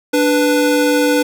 square tone pair together, 293.7 / 493.9 Hz, D4 / B4, 0 / 0 cents, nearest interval major sixth, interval 900 cents, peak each -15 dBFS, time 0.13-1.23 s, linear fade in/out 10 ms, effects none

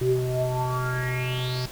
square tone with low-pass filter sweep, 126.5 Hz, B2, 42 cents sharp, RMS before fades -26 dBFS, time 0.01-1.66 s, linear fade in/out 5 ms, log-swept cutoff 330 to 5100 Hz, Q 7.8, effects added 44 Hz sine -45 dBFS peak until 1.71 s + pink hiss -41 dBFS RMS until 1.71 s

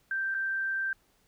sine tone with dropouts, 1568 Hz, G6, in tune, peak -28 dBFS, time 0.11-0.93 s, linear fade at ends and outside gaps 2 ms, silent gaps 0.343-0.347 s, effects pink hiss -68 dBFS RMS until 1.27 s

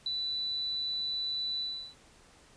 sine tone with ADSR envelope, 3974 Hz, B7, 10 cents sharp, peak -29 dBFS, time 0.06-1.95 s, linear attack 3 ms, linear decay 27 ms, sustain -2 dB, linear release 350 ms, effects pink hiss -59 dBFS RMS until 2.56 s + resampled to 22050 Hz

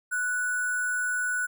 sine tone with sample-and-hold, 1480 Hz, F#6, in tune, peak -25 dBFS, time 0.11-1.47 s, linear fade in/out 20 ms, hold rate 8820 Hz, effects none

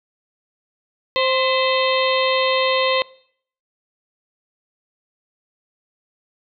harmonic tone with a mistuned harmonic, 523.3 Hz, C5, in tune, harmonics 1 / 2 / 4 / 5 / 6 / 7 / 8, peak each -19 / -22 / -25 / -26 / -27 / -27 / -28 dBFS, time 1.16-3.02 s, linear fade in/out 0 ms, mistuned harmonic 4, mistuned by -58 cents, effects noise-tail reverb RT60 0.6 s tail -22 dB re dry

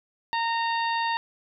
harmonic tone with a mistuned harmonic, 922 Hz, A#5, 19 cents flat, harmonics 1 / 2 / 3 / 4 / 5, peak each -25 / -31 / -35 / -37 / -39 dBFS, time 0.33-1.17 s, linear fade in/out 0 ms, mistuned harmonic 5, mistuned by -30 cents, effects none

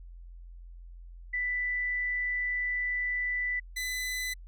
sine / sawtooth tone pair in turn, 1983 / 2005 Hz, B6 / B6, +7 / +26 cents, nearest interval unison, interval 19 cents, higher second, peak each -28 dBFS, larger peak neither, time 1.33-3.6 / 3.76-4.34 s, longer first, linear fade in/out 10 ms, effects added 43 Hz sine -44 dBFS peak until 4.47 s

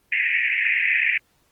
pink band-pass noise, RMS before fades -21 dBFS, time 0.12-1.18 s, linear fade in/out 5 ms, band 1800 to 2600 Hz, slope 96 dB/octave, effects pink hiss -64 dBFS RMS until 1.51 s + Opus 24 kbps

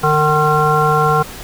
harmonic tone, 152.2 Hz, D#3, 38 cents flat, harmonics 1 / 3 / 5 / 7 / 9, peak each -17 / -17 / -17 / -17 / -17 dBFS, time 0.03-1.23 s, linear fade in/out 10 ms, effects pink hiss -32 dBFS RMS until 1.43 s

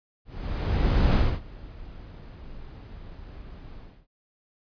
brown noise with ADSR envelope, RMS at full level -18 dBFS, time 0.25-4.07 s, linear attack 910 ms, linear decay 240 ms, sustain -24 dB, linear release 290 ms, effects resampled to 11025 Hz

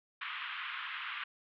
pink band-pass noise, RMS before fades -41 dBFS, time 0.21-1.24 s, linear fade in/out 5 ms, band 1100 to 3300 Hz, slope 48 dB/octave, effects none

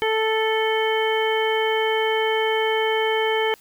harmonic tone, 440 Hz, A4, in tune, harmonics 1 / 2 / 3 / 4 / 5 / 7, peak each -21 / -25 / -34 / -29 / -28 / -29 dBFS, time 0.02-3.54 s, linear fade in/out 0 ms, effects white hiss -53 dBFS RMS until 3.6 s

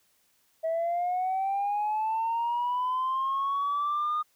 sine linear sweep, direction up, 643 to 1229 Hz, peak -24 dBFS, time 0.63-4.23 s, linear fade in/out 20 ms, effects tanh soft clip ceiling -23 dBFS + white hiss -68 dBFS RMS until 4.35 s

